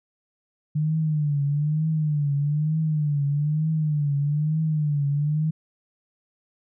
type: tone with vibrato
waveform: sine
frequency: 150 Hz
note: D3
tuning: 37 cents sharp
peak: -20 dBFS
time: 0.75-5.51 s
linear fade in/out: 10 ms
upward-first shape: triangle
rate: 1.1 Hz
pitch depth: 110 cents each way
effects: none